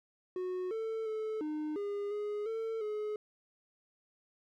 triangle tone with pitch steps, 366.6 / 445.3 / 435.7 / 305 / 406.7 / 416.3 / 448.7 / 423.4 Hz, F#4 / A4 / A4 / D#4 / G#4 / G#4 / A4 / G#4, -16 / +21 / -17 / -34 / -36 / +4 / +34 / +33 cents, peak -32 dBFS, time 0.36-3.16 s, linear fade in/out 2 ms, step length 350 ms, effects none

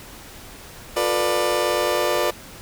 30% pulse chord, B half-diminished seventh, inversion second, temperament just, 355.6 / 444.5 / 493.9 / 592.7 Hz, F4 / A4 / B4 / D5, +31 / +18 / 0 / +16 cents, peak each -23 / -25 / -22 / -20 dBFS, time 0.96-2.31 s, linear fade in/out 10 ms, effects pink hiss -41 dBFS RMS until 2.61 s

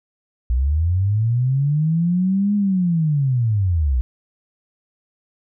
sine linear two-way sweep, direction up then down, 58.1 to 207.7 to 58.1 Hz, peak -15 dBFS, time 0.5-4.01 s, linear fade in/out 0 ms, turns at 2.55 s, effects none

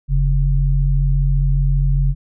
sine tone pair together, 43.79 / 138.59 Hz, F1 / C#3, +5 / 0 cents, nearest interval octave + minor sixth, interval 1995 cents, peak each -14 / -17 dBFS, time 0.08-2.15 s, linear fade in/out 50 ms, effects none

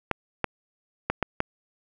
clicks, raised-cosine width 0.5 ms, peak -8 dBFS, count 5, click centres 0.113 / 0.443 / 1.1 / 1.227 / 1.404 s, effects none

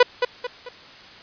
sawtooth tone with echo, 494.2 Hz, B4, 1 cent sharp, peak -5 dBFS, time 0-0.03 s, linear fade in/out 5 ms, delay 220 ms, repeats 3, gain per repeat -8 dB, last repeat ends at 0.69 s, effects white hiss -44 dBFS RMS until 1.22 s + resampled to 11025 Hz

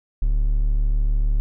triangle tone, 36.71 Hz, D1, in tune, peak -14 dBFS, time 0.22-1.4 s, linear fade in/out 0 ms, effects none

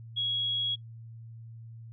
sine tone, 3322 Hz, G#7, in tune, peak -27 dBFS, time 0.16-0.76 s, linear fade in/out 20 ms, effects noise-tail reverb RT60 0.1 s tail -24 dB re dry + added 114 Hz sine -43 dBFS peak until 1.92 s

